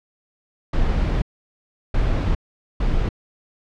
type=noise bursts at uneven times; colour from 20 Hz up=brown; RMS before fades=-19 dBFS; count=3; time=0.73-1.22 / 1.94-2.35 / 2.8-3.09 s; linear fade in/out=5 ms; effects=low-pass 4000 Hz 12 dB/octave